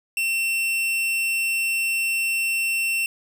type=tone; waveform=45% pulse; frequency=2700 Hz; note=E7; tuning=41 cents sharp; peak=-21 dBFS; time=0.17-3.06 s; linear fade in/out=2 ms; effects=none